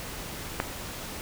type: click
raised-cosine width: 0.5 ms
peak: -10 dBFS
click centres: 0.601 s
effects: pink hiss -38 dBFS RMS until 1.21 s